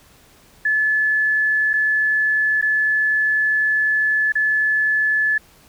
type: tone with dropouts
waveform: sine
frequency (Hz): 1726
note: A6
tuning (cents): -34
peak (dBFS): -15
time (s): 0.65-5.38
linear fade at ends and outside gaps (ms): 5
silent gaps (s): 1.733-1.737 / 2.614-2.624 / 4.322-4.353
effects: pink hiss -51 dBFS RMS until 5.68 s